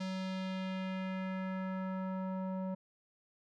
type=tone with low-pass filter sweep; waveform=square; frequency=188.2 Hz; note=F#3; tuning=30 cents sharp; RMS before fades=-38 dBFS; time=0-2.75 s; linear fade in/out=10 ms; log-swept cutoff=5000 to 780 Hz; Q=1.5; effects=none